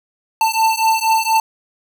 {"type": "beating tone pair", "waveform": "square", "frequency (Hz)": [888, 892.2], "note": ["A5", "A5"], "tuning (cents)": [16, 24], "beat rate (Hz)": 4.2, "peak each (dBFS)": -17, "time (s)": [0.41, 1.4], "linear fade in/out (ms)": 2, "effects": []}